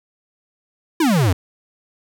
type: exponential sweep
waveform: square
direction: down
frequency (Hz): 349.2 to 82.41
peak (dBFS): -14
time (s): 1-1.33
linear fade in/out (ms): 5
effects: none